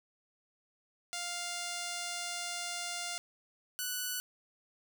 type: tone pair in turn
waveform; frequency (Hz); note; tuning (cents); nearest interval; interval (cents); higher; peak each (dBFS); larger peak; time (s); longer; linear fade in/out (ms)
5% pulse; 700 / 1483.2; F5 / F#6; +4 / +4; octave + minor second; 1300; second; -25 / -23; second; 1.13-3.18 / 3.79-4.2; first; 0
effects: none